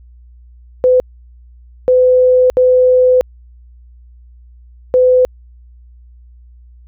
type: tone bursts at uneven times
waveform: sine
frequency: 506 Hz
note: B4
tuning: 42 cents sharp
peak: -6 dBFS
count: 4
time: 0.84-1 / 1.88-2.5 / 2.57-3.21 / 4.94-5.25 s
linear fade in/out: 0 ms
effects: added 60 Hz sine -38 dBFS peak until 6.87 s